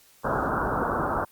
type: low-pass noise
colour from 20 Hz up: white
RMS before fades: -26 dBFS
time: 0.24-1.25 s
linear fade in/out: 10 ms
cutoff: 1500 Hz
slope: 96 dB/octave
effects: white hiss -57 dBFS RMS until 1.31 s + Opus 48 kbps